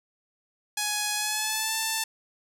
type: tone with pitch glide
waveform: 5% pulse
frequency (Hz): 837 to 886.8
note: G#5 to A5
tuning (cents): +13 to +13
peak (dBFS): -14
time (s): 0.77-2.04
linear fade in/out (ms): 5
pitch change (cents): +100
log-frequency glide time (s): 1.15-1.75
effects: none